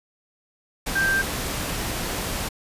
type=tone in noise; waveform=sine; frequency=1576 Hz; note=G6; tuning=9 cents sharp; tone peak=-19 dBFS; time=0.95-1.22 s; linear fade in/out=10 ms; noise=pink; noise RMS=-28 dBFS; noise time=0.86-2.49 s; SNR=+6 dB; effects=resampled to 32000 Hz

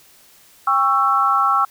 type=chord; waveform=sine; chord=C# diminished; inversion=second; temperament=just; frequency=798.3 / 1108.7 / 1330.5 Hz; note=G5 / C#6 / E6; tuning=+31 / 0 / +16 cents; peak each=-21 / -18 / -16 dBFS; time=0.67-1.65 s; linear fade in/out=5 ms; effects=white hiss -50 dBFS RMS until 1.7 s

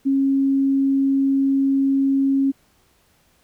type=tone; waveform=sine; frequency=272.5 Hz; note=C#4; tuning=29 cents flat; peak=-15 dBFS; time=0.05-2.52 s; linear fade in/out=20 ms; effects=pink hiss -60 dBFS RMS until 3.43 s

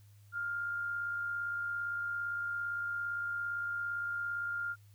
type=tone with amplitude modulation; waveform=sine; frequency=1403 Hz; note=F6; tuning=8 cents sharp; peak=-32 dBFS; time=0.32-4.76 s; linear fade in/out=50 ms; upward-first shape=sine; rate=57.6 Hz; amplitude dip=35%; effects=added 102 Hz sine -56 dBFS peak until 4.94 s + white hiss -70 dBFS RMS until 4.94 s

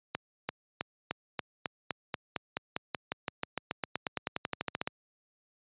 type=accelerating click train; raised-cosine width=0.3 ms; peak=-15 dBFS; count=30; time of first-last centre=0.15-4.875 s; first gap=340 ms; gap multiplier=0.94; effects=high-pass 100 Hz 12 dB/octave + resampled to 8000 Hz

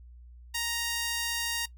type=tone with high-pass filter; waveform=sawtooth; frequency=934 Hz; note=A#5; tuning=3 cents sharp; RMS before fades=-32 dBFS; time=0.54-1.66 s; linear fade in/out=10 ms; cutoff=2300 Hz; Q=0.68; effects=noise-tail reverb RT60 0.1 s tail -18 dB re dry + added 60 Hz sine -47 dBFS peak until 1.77 s

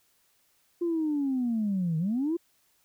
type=linear two-way sweep; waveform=sine; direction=down then up; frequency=349.7 to 154.4 to 349.7 Hz; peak=-24 dBFS; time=0.81-2.37 s; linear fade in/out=10 ms; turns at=1.98 s; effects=tanh soft clip ceiling -21 dBFS + white hiss -68 dBFS RMS until 2.84 s

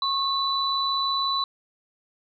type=tone pair together; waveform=sine; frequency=1090 / 3973 Hz; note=C#6 / B7; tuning=-29 / +10 cents; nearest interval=octave + minor seventh; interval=2239 cents; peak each=-25 dBFS; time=0.02-1.44 s; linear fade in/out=2 ms; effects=none

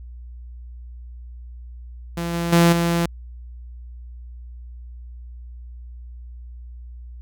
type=tone with level steps; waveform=sawtooth; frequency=170 Hz; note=F3; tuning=46 cents flat; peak=-20 / -18 / -8 / -14 dBFS; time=2.17-3.06 s; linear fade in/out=5 ms; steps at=2.33 / 2.52 / 2.72 s; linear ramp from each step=10 ms; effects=added 60 Hz sine -35 dBFS peak until 7.21 s

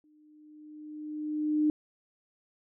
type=tone with exponential growth; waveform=sine; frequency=303.2 Hz; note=D#4; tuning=45 cents flat; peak=-21 dBFS; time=0.04-1.7 s; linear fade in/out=1 ms; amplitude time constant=360 ms; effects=none

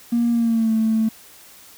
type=tone with pitch glide; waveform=triangle; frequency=235.9 to 221.4 Hz; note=A#3 to A3; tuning=+21 to +11 cents; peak=-12 dBFS; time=0.12-1.09 s; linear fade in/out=10 ms; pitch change=-110 cents; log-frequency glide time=0.31-0.72 s; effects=tanh soft clip ceiling -13 dBFS + white hiss -46 dBFS RMS until 1.77 s

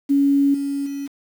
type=tone with level steps; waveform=sine; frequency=280 Hz; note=C#4; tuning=18 cents sharp; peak=-13 / -21 / -25 dBFS; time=0.09-1.08 s; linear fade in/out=20 ms; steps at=0.54 / 0.86 s; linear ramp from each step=5 ms; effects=7-bit

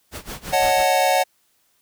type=noise with tremolo; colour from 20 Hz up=pink; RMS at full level=-31 dBFS; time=0.11-0.85 s; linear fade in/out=50 ms; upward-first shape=sine; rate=5.9 Hz; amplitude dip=90%
type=chord; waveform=square; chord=D# half-diminished seventh; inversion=third; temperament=equal; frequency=554.4 / 622.3 / 740 / 880 Hz; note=C#5 / D#5 / F#5 / A5; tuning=0 / 0 / 0 / 0 cents; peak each=-22 / -25 / -19 / -25 dBFS; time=0.52-1.24 s; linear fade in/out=20 ms
effects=white hiss -64 dBFS RMS until 1.81 s

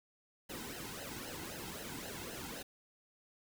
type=noise with flanger; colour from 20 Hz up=pink; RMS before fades=-45 dBFS; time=0.49-2.63 s; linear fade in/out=10 ms; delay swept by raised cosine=0.85 to 1.75 ms; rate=3.8 Hz; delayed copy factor=-0.75; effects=none

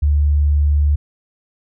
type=tone; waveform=sine; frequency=73.2 Hz; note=D2; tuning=5 cents flat; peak=-11 dBFS; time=0.02-0.96 s; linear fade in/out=10 ms; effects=none

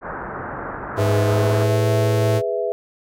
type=low-pass noise; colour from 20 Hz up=white; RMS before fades=-30 dBFS; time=0.01-1.67 s; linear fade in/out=50 ms; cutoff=1600 Hz; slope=48 dB/octave
type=tone with pitch glide; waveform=45% pulse; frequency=104.2 to 109.38 Hz; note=G#2 to A2; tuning=+6 to -10 cents; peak=-17 dBFS; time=0.96-2.42 s; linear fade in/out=50 ms; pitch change=+84 cents; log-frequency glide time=1.17-1.84 s
type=chord; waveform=sine; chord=E major; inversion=first; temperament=just; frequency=412 / 494.4 / 659.3 Hz; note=G#4 / B4 / E5; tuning=-14 / +2 / 0 cents; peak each=-24 / -24 / -24 dBFS; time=0.98-2.72 s; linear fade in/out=0 ms
effects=none

